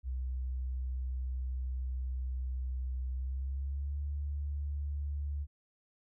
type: tone with pitch glide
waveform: sine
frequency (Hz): 63.8 to 72.03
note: C2 to D2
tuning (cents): -43 to -33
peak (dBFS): -33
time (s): 0.03-5.47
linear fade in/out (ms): 50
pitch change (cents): +210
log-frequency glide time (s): 3.13-4
effects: none